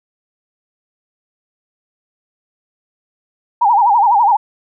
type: tone with vibrato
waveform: sine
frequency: 880 Hz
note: A5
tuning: in tune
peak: -8 dBFS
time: 3.61-4.37 s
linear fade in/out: 10 ms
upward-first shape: sine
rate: 12 Hz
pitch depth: 180 cents each way
effects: none